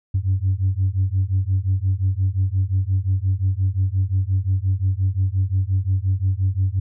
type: beating tone pair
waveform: sine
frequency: 92.5 / 98.2 Hz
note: F#2 / G2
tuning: 0 / +4 cents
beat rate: 5.7 Hz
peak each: -19 dBFS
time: 0.14-6.8 s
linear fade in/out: 10 ms
effects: tanh soft clip ceiling -12 dBFS